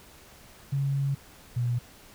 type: tone pair in turn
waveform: sine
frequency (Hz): 138.59 / 121.08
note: C#3 / B2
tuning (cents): 0 / -34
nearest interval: major second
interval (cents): 234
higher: first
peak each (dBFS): -24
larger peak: neither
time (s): 0.72-1.15 / 1.56-1.79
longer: first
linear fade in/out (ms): 10
effects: pink hiss -52 dBFS RMS until 2.14 s